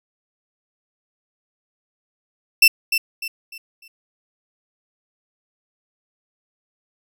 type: tone with echo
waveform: 30% pulse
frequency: 2675 Hz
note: E7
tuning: 25 cents sharp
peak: -5 dBFS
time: 2.62-2.68 s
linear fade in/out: 5 ms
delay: 300 ms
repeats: 4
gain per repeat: -9 dB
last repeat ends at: 3.88 s
effects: none